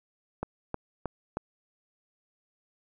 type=click train; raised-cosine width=1 ms; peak=-17 dBFS; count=4; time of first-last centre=0.43-1.37 s; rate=3.19 Hz; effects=none

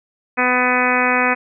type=harmonic tone; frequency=250 Hz; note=B3; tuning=21 cents sharp; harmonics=1 / 2 / 3 / 4 / 5 / 6 / 7 / 8 / 9 / 10; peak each=-23 / -23 / -23 / -23 / -23 / -23 / -23 / -23 / -23 / -23 dBFS; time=0.37-1.35 s; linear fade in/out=20 ms; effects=none

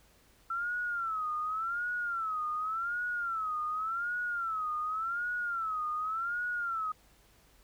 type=tone with vibrato; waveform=sine; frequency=1336 Hz; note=E6; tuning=23 cents sharp; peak=-31 dBFS; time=0.5-6.92 s; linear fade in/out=5 ms; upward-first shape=sine; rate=0.88 Hz; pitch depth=150 cents each way; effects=added 50 Hz sine -66 dBFS peak until 7.63 s + pink hiss -64 dBFS RMS until 7.63 s

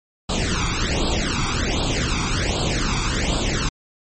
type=noise with flanger; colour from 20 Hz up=pink; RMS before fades=-21 dBFS; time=0.29-3.69 s; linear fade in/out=5 ms; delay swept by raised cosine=0.25 to 0.87 ms; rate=1.3 Hz; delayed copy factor=+0.8; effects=low-pass 9000 Hz 12 dB/octave + MP3 32 kbps

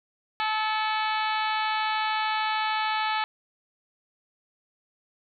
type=harmonic tone with a mistuned harmonic; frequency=433.3 Hz; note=A4; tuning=27 cents flat; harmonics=2 / 3 / 4 / 5 / 6 / 7 / 8 / 9 / 10; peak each=-27 / -31 / -33 / -35 / -37 / -38 / -39 / -40 / -41 dBFS; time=0.4-3.24 s; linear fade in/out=0 ms; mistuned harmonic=5; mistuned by=+48 cents; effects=none

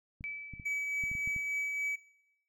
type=clicks; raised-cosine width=5 ms; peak=-33 dBFS; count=8; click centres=0.209 / 0.537 / 0.598 / 1.038 / 1.115 / 1.152 / 1.275 / 1.363 s
type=tone with exponential decay; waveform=sine; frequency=2304 Hz; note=D7; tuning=34 cents flat; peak=-35 dBFS; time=0.24-1.16 s; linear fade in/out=0 ms; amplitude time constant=200 ms
type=tone with tremolo; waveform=triangle; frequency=2285 Hz; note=D7; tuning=48 cents flat; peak=-29 dBFS; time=0.65-1.96 s; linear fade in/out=10 ms; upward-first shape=triangle; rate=3.5 Hz; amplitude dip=35%
effects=noise-tail reverb RT60 0.8 s tail -18 dB re dry

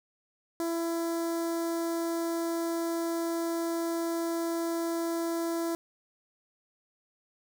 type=tone with notch filter; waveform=sawtooth; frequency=334.4 Hz; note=E4; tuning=25 cents sharp; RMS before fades=-31 dBFS; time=0.6-5.75 s; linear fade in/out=0 ms; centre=2700 Hz; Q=0.58; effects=none

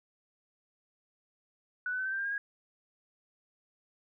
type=tone with pitch steps; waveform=sine; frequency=1480 / 1502.4 / 1525.1 / 1548.2 / 1571.6 / 1595.4 / 1619.6 / 1644.1 Hz; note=F#6 / F#6 / G6 / G6 / G6 / G6 / G#6 / G#6; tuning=0 / +26 / -48 / -22 / +4 / +30 / -44 / -18 cents; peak=-31 dBFS; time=1.86-2.38 s; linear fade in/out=2 ms; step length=65 ms; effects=none

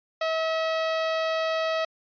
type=tone; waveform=sawtooth; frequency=644 Hz; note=E5; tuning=41 cents flat; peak=-20 dBFS; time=0.21-1.85 s; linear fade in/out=5 ms; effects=resampled to 11025 Hz

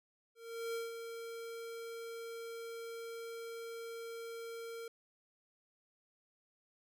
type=tone with ADSR envelope; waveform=square; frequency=460.3 Hz; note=A#4; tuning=22 cents flat; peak=-37 dBFS; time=0.35-4.88 s; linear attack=390 ms; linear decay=170 ms; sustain=-7 dB; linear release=3 ms; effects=none

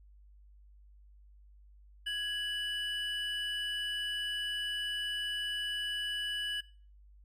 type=tone pair together; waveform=triangle; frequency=1664.8 / 2960 Hz; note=G#6 / F#7; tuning=+4 / 0 cents; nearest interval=minor seventh; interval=996 cents; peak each=-36 / -33 dBFS; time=2.06-6.61 s; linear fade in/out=10 ms; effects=noise-tail reverb RT60 0.4 s tail -19 dB re dry + added 50 Hz sine -55 dBFS peak until 7.24 s

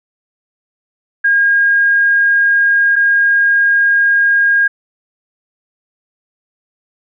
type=tone pair in turn; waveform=sine; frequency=1624 / 1624 Hz; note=G#6 / G#6; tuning=-39 / -39 cents; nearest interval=unison; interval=0 cents; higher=neither; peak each=-8 dBFS; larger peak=neither; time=1.24-2.96 / 2.96-4.68 s; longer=neither; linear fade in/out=10 ms; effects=none

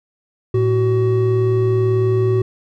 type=tone pair together; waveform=triangle; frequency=112.6 / 376 Hz; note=A2 / F#4; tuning=+40 / +28 cents; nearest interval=octave + major sixth; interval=2088 cents; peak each=-14 dBFS; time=0.54-2.42 s; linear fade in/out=5 ms; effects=none

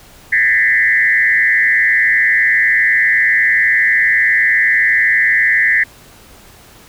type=tone with frequency modulation; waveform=sine; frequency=1900 Hz; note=A#6; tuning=33 cents sharp; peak=-9 dBFS; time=0.32-5.84 s; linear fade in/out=10 ms; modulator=112 Hz; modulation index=1.7; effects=pink hiss -42 dBFS RMS until 6.88 s

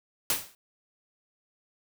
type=noise with exponential decay; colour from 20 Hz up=white; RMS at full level=-23 dBFS; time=0.3-0.55 s; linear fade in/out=2 ms; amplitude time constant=54 ms; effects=none

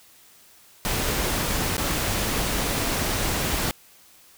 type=noise with dropouts; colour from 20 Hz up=pink; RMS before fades=-25 dBFS; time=0.85-3.71 s; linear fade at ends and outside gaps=0 ms; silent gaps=1.768-1.78 s; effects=white hiss -53 dBFS RMS until 4.37 s

